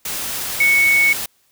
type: tone in noise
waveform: sine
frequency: 2217 Hz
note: C#7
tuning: in tune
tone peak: -11 dBFS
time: 0.6-1.13 s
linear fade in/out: 5 ms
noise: white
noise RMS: -25 dBFS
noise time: 0.05-1.26 s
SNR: +11 dB
effects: white hiss -60 dBFS RMS until 1.51 s